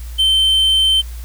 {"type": "tone", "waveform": "triangle", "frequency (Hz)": 3100, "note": "G7", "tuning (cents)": -20, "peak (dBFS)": -9, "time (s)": [0.18, 1.02], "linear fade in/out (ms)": 20, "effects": ["added 59 Hz sine -26 dBFS peak until 1.24 s", "white hiss -42 dBFS RMS until 1.24 s"]}